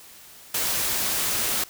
white noise, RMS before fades -25 dBFS, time 0.54-1.64 s, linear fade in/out 5 ms, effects white hiss -47 dBFS RMS until 1.69 s

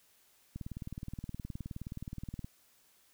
click train, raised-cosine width 5 ms, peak -28 dBFS, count 37, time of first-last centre 0.56-2.445 s, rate 19.1 Hz, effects white hiss -67 dBFS RMS until 3.13 s

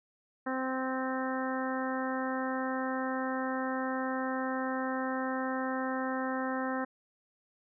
harmonic tone, 260.7 Hz, C4, 6 cents flat, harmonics 1 / 2 / 3 / 4 / 5 / 6 / 7, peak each -34 / -37 / -39 / -40 / -41 / -42 / -42 dBFS, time 0.46-6.85 s, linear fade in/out 10 ms, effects none

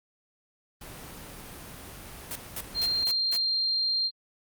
pink noise, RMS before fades -43 dBFS, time 0.81-3.04 s, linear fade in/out 5 ms
white noise bursts, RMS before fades -34 dBFS, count 5, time 2.31-3.365 s, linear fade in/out 0 ms, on 43 ms, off 210 ms
sine tone, 4186 Hz, C8, in tune, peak -24 dBFS, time 2.74-4.11 s, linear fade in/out 50 ms
effects Opus 32 kbps

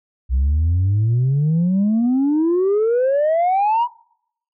sine exponential sweep, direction up, 61.74 to 987.8 Hz, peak -12 dBFS, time 0.29-3.88 s, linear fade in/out 50 ms, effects noise-tail reverb RT60 0.7 s tail -24 dB re dry + tanh soft clip ceiling -12 dBFS

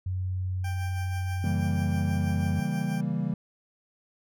sine tone with pitch glide, 92.5 to 90.18 Hz, F#2 to F#2, 0 to -44 cents, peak -27 dBFS, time 0.06-2.6 s, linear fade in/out 5 ms, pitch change -44 cents, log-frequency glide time 1.43-2.41 s
20% pulse tone with tremolo, 787 Hz, G5, 7 cents sharp, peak -32 dBFS, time 0.64-3.01 s, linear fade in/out 5 ms, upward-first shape sine, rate 6.2 Hz, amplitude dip 45%
triangle chord, C# diminished seventh, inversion none, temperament equal, 138.59 / 164.81 / 196 / 233.1 Hz, C#3 / E3 / G3 / Bb3, 0 / 0 / 0 / 0 cents, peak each -31 / -28 / -29 / -32 dBFS, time 1.44-3.34 s, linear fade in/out 2 ms
effects none

